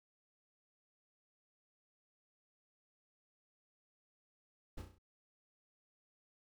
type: noise with echo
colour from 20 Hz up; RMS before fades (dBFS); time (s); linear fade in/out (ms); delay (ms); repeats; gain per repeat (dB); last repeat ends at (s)
brown; -41; 4.77-4.82; 10; 33; 5; -5; 4.985
effects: none